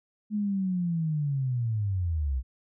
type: linear sweep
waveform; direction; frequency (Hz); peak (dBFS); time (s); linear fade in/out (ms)
sine; down; 213.8 to 60.3; -25; 0.3-2.43; 50
effects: none